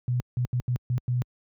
sine tone bursts at uneven times, 123.47 Hz, B2, in tune, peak -22 dBFS, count 6, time 0.08-0.2 / 0.37-0.45 / 0.53-0.6 / 0.68-0.76 / 0.9-0.98 / 1.08-1.22 s, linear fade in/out 0 ms, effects high-pass 60 Hz 12 dB/octave

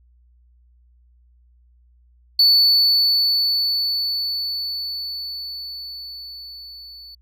triangle tone with level ramp, 4470 Hz, C#8, 14 cents sharp, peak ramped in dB -9 to -37 dBFS, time 2.39-7.15 s, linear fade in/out 5 ms, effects added 60 Hz sine -52 dBFS peak until 7.21 s

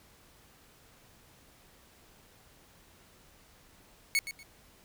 sawtooth tone with echo, 2210 Hz, C#7, 6 cents flat, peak -21 dBFS, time 4.15-4.19 s, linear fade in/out 0 ms, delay 120 ms, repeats 2, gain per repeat -12 dB, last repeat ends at 4.43 s, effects pink hiss -60 dBFS RMS until 4.84 s

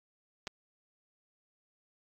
clicks, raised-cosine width 0.2 ms, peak -20 / -24 dBFS, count 2, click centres 0.471 / 0.476 s, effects AAC 64 kbps

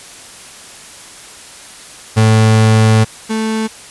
35% pulse tone pair in turn, 110.1 / 220.2 Hz, A2 / A3, +2 / +2 cents, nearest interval octave, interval 1200 cents, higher second, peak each -5 / -13 dBFS, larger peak first, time 2.16-3.05 / 3.29-3.68 s, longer first, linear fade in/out 20 ms, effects white hiss -35 dBFS RMS until 3.9 s + resampled to 24000 Hz

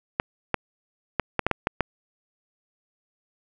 clicks, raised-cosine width 0.5 ms, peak -6 dBFS, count 8, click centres 0.199 / 0.543 / 1.197 / 1.393 / 1.466 / 1.513 / 1.671 / 1.807 s, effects none

